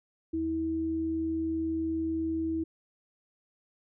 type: tone pair together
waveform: sine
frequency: 80.5 / 323.4 Hz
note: E2 / E4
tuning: -41 / -33 cents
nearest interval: 2 octaves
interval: 2408 cents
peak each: -40 / -28 dBFS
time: 0.33-2.64 s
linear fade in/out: 10 ms
effects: none